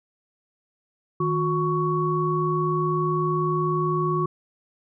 sine tone cluster, 156.2 / 361.1 / 1116 Hz, D#3 / F#4 / C#6, +7 / -42 / +11 cents, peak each -25 dBFS, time 1.2-4.26 s, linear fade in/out 5 ms, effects none

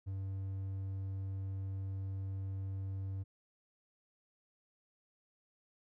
triangle tone, 96.5 Hz, G2, 27 cents flat, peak -35 dBFS, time 0.06-3.24 s, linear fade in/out 20 ms, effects none

